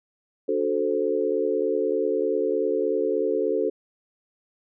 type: chord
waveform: sine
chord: D dominant seventh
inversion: none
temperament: equal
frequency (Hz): 293.7 / 370 / 440 / 523.3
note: D4 / F#4 / A4 / C5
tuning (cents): 0 / 0 / 0 / 0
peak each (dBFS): -30 / -27 / -24 / -28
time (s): 0.48-3.7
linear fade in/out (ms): 10
effects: none